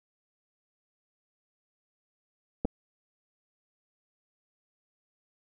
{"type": "clicks", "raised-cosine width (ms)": 2, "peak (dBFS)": -16, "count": 2, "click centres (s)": [2.649, 2.653], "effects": []}